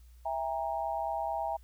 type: chord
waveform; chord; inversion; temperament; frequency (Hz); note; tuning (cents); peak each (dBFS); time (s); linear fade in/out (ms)
sine; E diminished; none; equal with one note detuned; 659.3 / 803.2 / 932.3; E5 / G5 / Bb5; 0 / +42 / 0; -35 / -34 / -37; 0.25-1.57; 10
effects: added 60 Hz sine -52 dBFS peak until 1.63 s + white hiss -69 dBFS RMS until 1.63 s